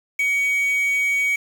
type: tone with quantisation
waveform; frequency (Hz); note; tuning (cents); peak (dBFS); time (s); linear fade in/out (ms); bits
triangle; 2252; C#7; +27; -16; 0.19-1.36; 5; 6
effects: none